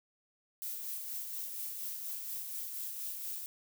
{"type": "noise with tremolo", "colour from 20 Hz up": "violet", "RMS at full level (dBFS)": -39, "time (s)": [0.62, 3.46], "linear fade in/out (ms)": 0, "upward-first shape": "sine", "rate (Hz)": 4.2, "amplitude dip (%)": 35, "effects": []}